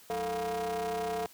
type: ring-modulated tone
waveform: 45% pulse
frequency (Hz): 130.7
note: C3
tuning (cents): -1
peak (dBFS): -28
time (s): 0.1-1.26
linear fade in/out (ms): 0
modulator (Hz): 572
effects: white hiss -56 dBFS RMS until 1.33 s + high-pass 80 Hz 12 dB/octave